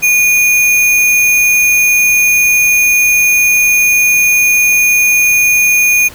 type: tone with sample-and-hold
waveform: sine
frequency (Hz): 2449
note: D#7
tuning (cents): -28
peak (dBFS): -6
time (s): 0.02-6.09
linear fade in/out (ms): 20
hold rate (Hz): 8820
effects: pink hiss -34 dBFS RMS until 6.14 s